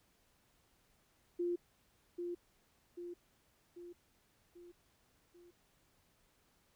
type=tone with echo; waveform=sine; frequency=349.4 Hz; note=F4; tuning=1 cent sharp; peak=-33 dBFS; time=1.39-1.56 s; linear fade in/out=10 ms; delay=790 ms; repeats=5; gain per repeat=-5 dB; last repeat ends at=5.51 s; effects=pink hiss -73 dBFS RMS until 6.75 s